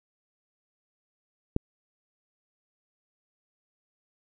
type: click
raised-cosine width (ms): 3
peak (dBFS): -11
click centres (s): 1.564
effects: none